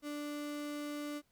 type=tone; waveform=35% pulse; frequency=293.7 Hz; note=D4; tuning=in tune; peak=-37 dBFS; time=0.02-1.22 s; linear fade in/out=50 ms; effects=pink hiss -75 dBFS RMS until 1.31 s